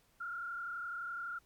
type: tone with frequency modulation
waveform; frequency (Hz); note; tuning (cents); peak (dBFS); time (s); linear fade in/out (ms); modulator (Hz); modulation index
sine; 1396.9; F6; 0; -38; 0.2-1.39; 10; 31.8; 1.3
effects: pink hiss -70 dBFS RMS until 1.45 s + MP3 96 kbps